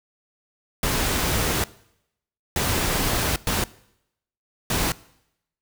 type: noise bursts at uneven times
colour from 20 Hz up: pink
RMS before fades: -23 dBFS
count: 4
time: 0.83-1.64 / 2.56-3.36 / 3.47-3.64 / 4.7-4.92 s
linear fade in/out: 2 ms
effects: noise-tail reverb RT60 0.8 s tail -21 dB re dry